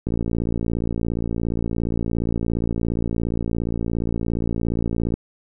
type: click train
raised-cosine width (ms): 3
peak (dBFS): -11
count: 291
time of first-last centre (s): 0.07-5.14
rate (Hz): 57.2
effects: none